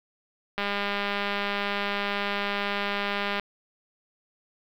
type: click train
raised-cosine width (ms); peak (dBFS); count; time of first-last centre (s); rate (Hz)
0.3; -12; 570; 0.58-3.397; 202
effects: low-pass 4000 Hz 12 dB/octave + 8-bit